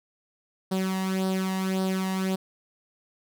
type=tone with flanger; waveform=sawtooth; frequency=189.1 Hz; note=F#3; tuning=38 cents sharp; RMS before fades=-27 dBFS; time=0.71-2.36 s; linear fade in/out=10 ms; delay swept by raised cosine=0.21 to 1.07 ms; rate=1.8 Hz; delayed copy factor=+0.65; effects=none